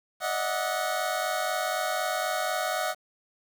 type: tone cluster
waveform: 25% pulse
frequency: 593 / 637 / 735 Hz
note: D5 / D#5 / F#5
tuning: +17 / +41 / -12 cents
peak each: -31 / -27 / -26 dBFS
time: 0.2-2.95 s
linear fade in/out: 50 ms
effects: 9-bit